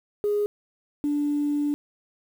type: tone pair in turn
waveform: sine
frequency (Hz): 413.8 / 292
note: G#4 / D4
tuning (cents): -6 / -10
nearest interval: tritone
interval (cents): 604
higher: first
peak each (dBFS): -20 / -21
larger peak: first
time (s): 0.24-0.46 / 1.04-1.74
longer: second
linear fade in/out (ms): 0
effects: tanh soft clip ceiling -16 dBFS + 8-bit